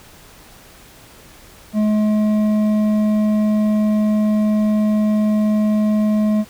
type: tone with hard clipping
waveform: sine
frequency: 212.6 Hz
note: G#3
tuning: 41 cents sharp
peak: -15 dBFS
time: 1.73-6.45 s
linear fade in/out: 50 ms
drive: 7 dB
effects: pink hiss -44 dBFS RMS until 6.49 s